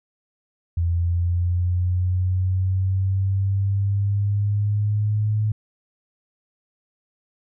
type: linear sweep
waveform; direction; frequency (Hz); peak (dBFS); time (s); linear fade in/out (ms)
sine; up; 84.7 to 107.6; -18; 0.77-5.52; 5
effects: none